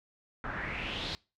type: noise with low-pass filter sweep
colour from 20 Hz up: pink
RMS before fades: -37 dBFS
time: 0.44-1.15 s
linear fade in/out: 0 ms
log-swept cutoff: 1400 to 4300 Hz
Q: 4.7
effects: noise-tail reverb RT60 0.3 s tail -24 dB re dry